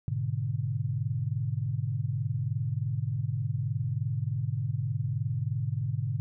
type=chord; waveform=sine; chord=G# diminished; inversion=none; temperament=equal with one note detuned; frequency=104.19 / 123.47 / 146.83 Hz; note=G#2 / B2 / D3; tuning=+6 / 0 / 0 cents; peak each=-32 / -31 / -33 dBFS; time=0.08-6.2 s; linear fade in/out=0 ms; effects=none